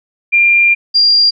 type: tone pair in turn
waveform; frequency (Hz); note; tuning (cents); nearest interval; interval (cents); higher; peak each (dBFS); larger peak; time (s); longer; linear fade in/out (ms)
sine; 2391 / 4782; D7 / D8; +30 / +30; octave; 1200; second; -6; neither; 0.32-0.75 / 0.94-1.31; first; 20
effects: none